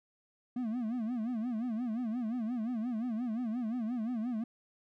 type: tone with vibrato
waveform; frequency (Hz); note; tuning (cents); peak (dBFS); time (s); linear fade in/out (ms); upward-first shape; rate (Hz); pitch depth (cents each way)
triangle; 233.1; A#3; 0; -30; 0.56-4.44; 5; sine; 5.7; 150
effects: none